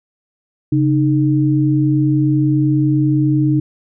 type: tone pair together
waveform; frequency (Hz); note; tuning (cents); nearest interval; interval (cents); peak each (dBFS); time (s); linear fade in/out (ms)
sine; 136.5 / 306.4; C#3 / D#4; -26 / -27; octave + major second; 1399; -14; 0.72-3.6; 5
effects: none